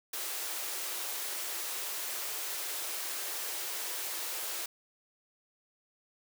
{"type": "high-pass noise", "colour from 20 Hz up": "white", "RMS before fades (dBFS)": -37, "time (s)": [0.13, 4.66], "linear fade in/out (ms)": 5, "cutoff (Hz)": 320, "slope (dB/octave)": 96, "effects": []}